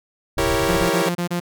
pink low-pass noise, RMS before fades -28 dBFS, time 0.37-0.88 s, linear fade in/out 2 ms, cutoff 170 Hz, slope 96 dB/octave
sawtooth chord, E diminished seventh, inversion none, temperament equal, 329.6 / 392 / 466.2 / 554.4 Hz, E4 / G4 / Bb4 / Db5, 0 / 0 / 0 / 0 cents, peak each -20 dBFS, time 0.38-1.09 s, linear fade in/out 2 ms
sawtooth tone bursts, 174.61 Hz, F3, in tune, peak -17 dBFS, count 6, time 0.68-1.401 s, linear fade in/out 10 ms, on 96 ms, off 29 ms
effects none

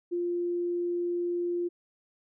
sine tone, 349.2 Hz, F4, in tune, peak -27 dBFS, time 0.11-1.69 s, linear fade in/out 20 ms, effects none

